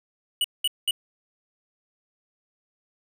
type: tone bursts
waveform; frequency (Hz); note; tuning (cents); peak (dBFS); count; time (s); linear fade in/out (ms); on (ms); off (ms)
square; 2939; F#7; -12; -21; 3; 0.41-0.909; 2; 33; 200
effects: none